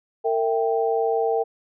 sine chord, E diminished, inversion second, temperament equal with one note detuned, 455.8 / 659.3 / 784 Hz, Bb4 / E5 / G5, -39 / 0 / 0 cents, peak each -21 / -27 / -25 dBFS, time 0.24-1.44 s, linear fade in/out 20 ms, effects none

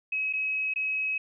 sine tone with dropouts, 2555 Hz, D#7, 45 cents sharp, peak -26 dBFS, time 0.12-1.18 s, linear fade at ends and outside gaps 5 ms, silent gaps 0.328-0.334 / 0.738-0.759 s, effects none

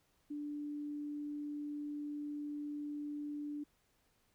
sine tone, 293.7 Hz, D4, in tune, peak -39 dBFS, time 0.3-3.64 s, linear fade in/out 10 ms, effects pink hiss -75 dBFS RMS until 4.34 s

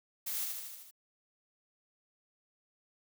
blue noise with echo, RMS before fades -37 dBFS, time 0.26-0.45 s, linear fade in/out 10 ms, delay 77 ms, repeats 6, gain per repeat -3 dB, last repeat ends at 0.912 s, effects none

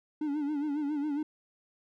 triangle tone with vibrato, 293.7 Hz, D4, in tune, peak -27 dBFS, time 0.21-1.23 s, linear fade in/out 5 ms, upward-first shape sine, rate 7.3 Hz, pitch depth 83 cents each way, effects none

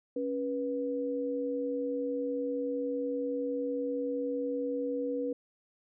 sine tone pair together, 276.8 / 487.5 Hz, C#4 / B4, -2 / -23 cents, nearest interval minor seventh, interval 979 cents, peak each -34 / -32 dBFS, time 0.16-5.33 s, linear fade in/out 5 ms, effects none

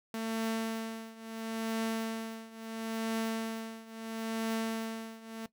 sawtooth tone with tremolo, 224.2 Hz, A3, 33 cents sharp, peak -26 dBFS, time 0.14-5.46 s, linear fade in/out 2 ms, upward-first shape triangle, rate 0.74 Hz, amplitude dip 90%, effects noise-tail reverb RT60 0.1 s tail -17 dB re dry

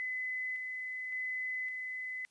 sine tone with tremolo, 2019 Hz, B6, 38 cents sharp, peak -34 dBFS, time 0-2.25 s, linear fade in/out 0 ms, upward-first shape square, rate 0.89 Hz, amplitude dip 30%, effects white hiss -71 dBFS RMS until 2.3 s + resampled to 22050 Hz

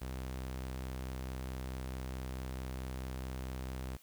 sawtooth tone, 64.6 Hz, C2, 21 cents flat, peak -35 dBFS, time 0.01-3.97 s, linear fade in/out 10 ms, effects white hiss -63 dBFS RMS until 4.02 s

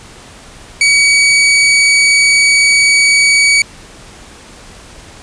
sawtooth tone, 2266 Hz, C#7, 37 cents sharp, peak -3 dBFS, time 0.81-3.62 s, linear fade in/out 2 ms, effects pink hiss -36 dBFS RMS until 5.22 s + resampled to 22050 Hz

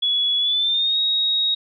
sine tone with pitch glide, 3387 to 3780 Hz, G#7 to A#7, +33 to +23 cents, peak -17 dBFS, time 0.02-1.55 s, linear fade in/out 10 ms, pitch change +190 cents, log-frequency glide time 0.39-0.99 s, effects none

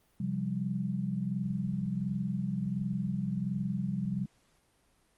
sine chord, C suspended fourth, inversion none, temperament equal with one note detuned, 131.8 / 174.61 / 196 Hz, C3 / F3 / G3, +13 / 0 / 0 cents, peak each -36 / -35 / -33 dBFS, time 0.2-4.26 s, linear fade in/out 5 ms, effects pink hiss -69 dBFS RMS until 5.17 s + Opus 32 kbps

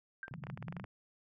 sine tone with exponential decay, 1574 Hz, G6, 7 cents sharp, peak -36 dBFS, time 0.23-0.31 s, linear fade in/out 1 ms, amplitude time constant 17 ms
clicks, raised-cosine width 0.5 ms, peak -30 dBFS, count 12, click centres 0.281 / 0.339 / 0.438 / 0.469 / 0.5 / 0.575 / 0.626 / 0.683 / 0.725 / 0.767 / 0.798 / 0.842 s
white band-pass noise, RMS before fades -46 dBFS, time 0.31-0.85 s, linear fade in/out 2 ms, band 110 to 180 Hz, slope 48 dB/octave
effects none

